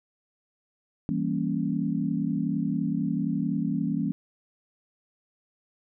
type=chord; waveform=sine; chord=E diminished seventh; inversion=none; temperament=equal; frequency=164.81 / 196 / 233.1 / 277.2 Hz; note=E3 / G3 / Bb3 / Db4; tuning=0 / 0 / 0 / 0 cents; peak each=-30 dBFS; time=1.09-4.12 s; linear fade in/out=0 ms; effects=none